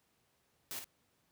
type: noise with echo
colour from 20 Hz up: white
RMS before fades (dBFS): -42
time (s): 0.71-0.79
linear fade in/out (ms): 0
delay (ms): 53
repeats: 1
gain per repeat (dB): -6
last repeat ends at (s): 0.843
effects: pink hiss -75 dBFS RMS until 1.31 s + high-pass 80 Hz 12 dB/octave